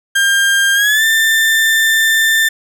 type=tone with pitch glide; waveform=35% pulse; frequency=1600 to 1785.6 Hz; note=G6 to A6; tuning=+35 to +25 cents; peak=-8 dBFS; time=0.15-2.49 s; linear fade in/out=10 ms; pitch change=+190 cents; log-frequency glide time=0.74-1.04 s; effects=none